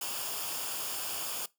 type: noise with comb filter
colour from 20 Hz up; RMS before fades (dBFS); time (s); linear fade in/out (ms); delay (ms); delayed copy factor
white; -36; 0.01-1.46; 5; 0.5; -0.6
effects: noise-tail reverb RT60 0.2 s tail -21 dB re dry